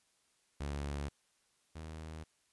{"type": "tone pair in turn", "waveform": "sawtooth", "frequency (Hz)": [71.5, 79.1], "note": ["D2", "D#2"], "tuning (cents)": [-46, 29], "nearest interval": "major second", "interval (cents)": 175, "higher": "second", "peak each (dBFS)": [-33, -40], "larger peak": "first", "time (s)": [[0.6, 1.09], [1.75, 2.24]], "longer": "neither", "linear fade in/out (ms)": 10, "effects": ["white hiss -74 dBFS RMS until 2.52 s", "resampled to 24000 Hz"]}